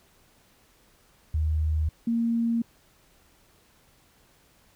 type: tone pair in turn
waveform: sine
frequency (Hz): 77.78 / 231.7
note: D#2 / A#3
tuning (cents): 0 / -10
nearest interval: octave + perfect fifth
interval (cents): 1890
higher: second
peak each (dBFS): -22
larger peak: neither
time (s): 1.34-1.89 / 2.07-2.62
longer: neither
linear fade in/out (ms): 5
effects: pink hiss -61 dBFS RMS until 4.75 s